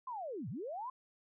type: linear two-way sweep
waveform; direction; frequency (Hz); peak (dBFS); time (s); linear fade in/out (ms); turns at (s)
sine; down then up; 1061 to 98 to 1061; -39; 0.07-0.9; 5; 0.49
effects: none